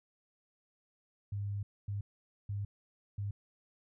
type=tone bursts at uneven times; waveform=sine; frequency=101.2 Hz; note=G#2; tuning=44 cents flat; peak=-34 dBFS; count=4; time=1.32-1.63 / 1.88-2.01 / 2.49-2.65 / 3.18-3.31 s; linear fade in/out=5 ms; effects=none